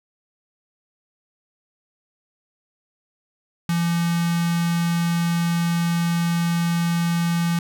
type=tone with notch filter; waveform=square; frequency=170 Hz; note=F3; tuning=46 cents flat; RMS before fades=-21 dBFS; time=3.69-7.59 s; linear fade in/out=2 ms; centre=530 Hz; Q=1.1; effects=none